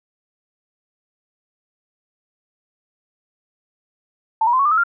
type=tone with pitch steps; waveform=sine; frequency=888 / 957.2 / 1031.9 / 1112.4 / 1199.1 / 1292.6 / 1393.4 Hz; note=A5 / A#5 / C6 / C#6 / D6 / E6 / F6; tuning=+16 / +46 / -24 / +6 / +36 / -34 / -4 cents; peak=-13 dBFS; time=4.41-4.837 s; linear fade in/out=5 ms; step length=61 ms; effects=none